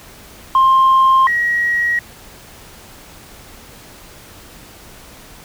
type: tone pair in turn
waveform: sine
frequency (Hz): 1057 / 1902.5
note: C6 / A#6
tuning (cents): +17 / +35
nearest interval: minor seventh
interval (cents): 1018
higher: second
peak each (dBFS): -6 / -13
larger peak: first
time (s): 0.55-1.27 / 1.27-1.99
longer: neither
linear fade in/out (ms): 2
effects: tanh soft clip ceiling -6 dBFS + pink hiss -40 dBFS RMS until 5.44 s